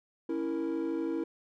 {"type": "chord", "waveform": "triangle", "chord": "A# diminished", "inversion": "first", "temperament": "equal", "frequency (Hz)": [277.2, 329.6, 466.2], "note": ["C#4", "E4", "A#4"], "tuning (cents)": [0, 0, 0], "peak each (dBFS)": [-34, -29, -35], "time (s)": [0.29, 1.24], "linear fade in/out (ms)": 5, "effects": ["tanh soft clip ceiling -22 dBFS"]}